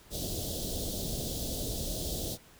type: band-stop noise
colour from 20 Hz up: pink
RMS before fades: -35 dBFS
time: 0.1-2.38 s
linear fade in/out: 50 ms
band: 680 to 3300 Hz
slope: 48 dB/octave
effects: pink hiss -57 dBFS RMS until 2.59 s